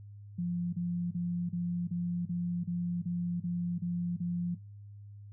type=tone bursts; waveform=sine; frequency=174.61 Hz; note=F3; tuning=in tune; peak=-30 dBFS; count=11; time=0.38-4.55 s; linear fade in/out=10 ms; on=350 ms; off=32 ms; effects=noise-tail reverb RT60 0.3 s tail -21 dB re dry + added 102 Hz sine -46 dBFS peak until 5.32 s